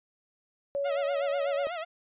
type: tone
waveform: sine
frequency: 562 Hz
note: C#5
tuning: 24 cents sharp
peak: -27 dBFS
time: 0.75-1.67 s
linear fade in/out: 0 ms
type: tone with vibrato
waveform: sawtooth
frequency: 671 Hz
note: E5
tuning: 31 cents sharp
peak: -29 dBFS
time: 0.84-1.85 s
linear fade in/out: 20 ms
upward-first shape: sine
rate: 8.1 Hz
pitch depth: 120 cents each way
effects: resampled to 8000 Hz